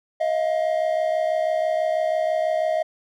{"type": "tone pair together", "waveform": "triangle", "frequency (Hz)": [632.4, 698.5], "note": ["D#5", "F5"], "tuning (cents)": [28, 0], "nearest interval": "major second", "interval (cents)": 172, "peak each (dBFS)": [-19, -23], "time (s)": [0.2, 2.83], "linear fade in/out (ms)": 10, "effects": []}